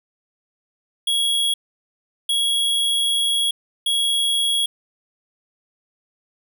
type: tone bursts at uneven times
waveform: square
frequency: 3322 Hz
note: G#7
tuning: in tune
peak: -18 dBFS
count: 3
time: 1.07-1.54 / 2.29-3.51 / 3.86-4.66 s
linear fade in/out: 5 ms
effects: none